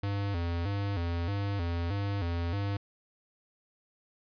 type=tone with vibrato; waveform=square; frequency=92.5 Hz; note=F#2; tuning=in tune; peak=-30 dBFS; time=0.03-2.77 s; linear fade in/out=5 ms; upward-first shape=square; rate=1.6 Hz; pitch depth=140 cents each way; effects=resampled to 11025 Hz